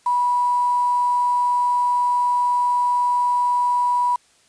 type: tone with quantisation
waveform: sine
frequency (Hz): 978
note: B5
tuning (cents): -17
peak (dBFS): -16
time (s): 0.06-4.16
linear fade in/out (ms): 5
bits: 6
effects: white hiss -57 dBFS RMS until 4.48 s + resampled to 22050 Hz